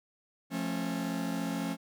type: chord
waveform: 45% pulse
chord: F augmented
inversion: none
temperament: just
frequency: 174.61 / 218.3 / 272.8 Hz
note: F3 / A3 / C#4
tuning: 0 / -13 / -28 cents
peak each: -36 / -37 / -35 dBFS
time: 0.5-1.77 s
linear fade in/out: 50 ms
effects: none